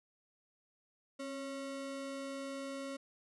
square ring-modulated tone, 411 Hz, G#4, 18 cents flat, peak -38 dBFS, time 1.19-2.97 s, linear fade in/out 10 ms, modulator 141 Hz, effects resampled to 24000 Hz

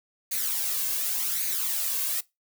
blue noise with flanger, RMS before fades -28 dBFS, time 0.31-2.21 s, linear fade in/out 10 ms, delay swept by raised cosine 0.46 to 1.86 ms, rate 0.88 Hz, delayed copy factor +0.6, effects noise-tail reverb RT60 0.2 s tail -21 dB re dry

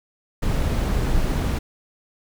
brown noise, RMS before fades -21 dBFS, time 0.42-1.59 s, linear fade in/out 10 ms, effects none

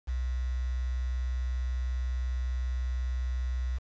sine tone with quantisation, 62.7 Hz, B1, 27 cents sharp, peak -28 dBFS, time 0.07-3.79 s, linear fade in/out 20 ms, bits 8, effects resampled to 16000 Hz

